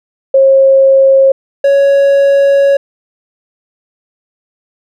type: tone pair in turn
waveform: sine / triangle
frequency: 539 / 556.7 Hz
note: C#5 / C#5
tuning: -49 / +7 cents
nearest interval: minor second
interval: 56 cents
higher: second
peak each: -3 dBFS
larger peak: neither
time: 0.34-1.32 / 1.64-2.77 s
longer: second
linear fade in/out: 5 ms
effects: none